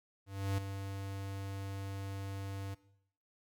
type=tone with ADSR envelope; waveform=square; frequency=98 Hz; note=G2; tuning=in tune; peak=-31 dBFS; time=0.26-2.75 s; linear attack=320 ms; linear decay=6 ms; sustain=-9 dB; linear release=16 ms; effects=noise-tail reverb RT60 0.7 s tail -18 dB re dry